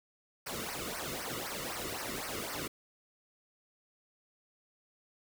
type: noise with flanger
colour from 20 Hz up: pink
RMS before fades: -39 dBFS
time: 0.46-2.68 s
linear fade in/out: 10 ms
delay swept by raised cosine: 0.27 to 1.27 ms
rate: 3.9 Hz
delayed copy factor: -0.85
effects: none